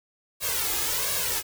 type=noise with flanger; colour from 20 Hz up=white; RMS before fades=-27 dBFS; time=0.4-1.43 s; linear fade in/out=50 ms; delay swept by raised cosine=1.8 to 2.42 ms; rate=1.4 Hz; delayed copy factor=+0.95; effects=none